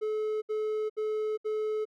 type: tone bursts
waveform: triangle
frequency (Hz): 430.3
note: A4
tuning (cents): -39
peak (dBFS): -26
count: 4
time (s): 0.01-1.854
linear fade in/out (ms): 20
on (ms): 410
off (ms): 68
effects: none